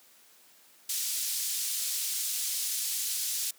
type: band-pass noise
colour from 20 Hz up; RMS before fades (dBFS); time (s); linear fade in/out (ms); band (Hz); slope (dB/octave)
white; -32; 0.89-3.51; 5; 4200 to 12000; 12
effects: white hiss -59 dBFS RMS until 3.58 s + high-pass 200 Hz 12 dB/octave